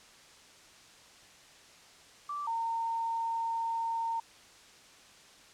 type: tone pair in turn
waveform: sine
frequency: 1166 / 914.8 Hz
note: D6 / A#5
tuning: -13 / -33 cents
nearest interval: major third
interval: 420 cents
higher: first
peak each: -34 / -30 dBFS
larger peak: second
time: 2.29-2.47 / 2.47-4.2 s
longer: second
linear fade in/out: 5 ms
effects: white hiss -56 dBFS RMS until 5.53 s + low-pass 7000 Hz 12 dB/octave